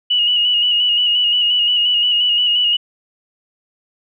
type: tone with vibrato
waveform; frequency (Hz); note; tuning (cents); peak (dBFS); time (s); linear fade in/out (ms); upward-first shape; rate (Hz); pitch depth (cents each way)
sine; 2911; F#7; -29; -12; 0.1-2.77; 10; square; 5.7; 29
effects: none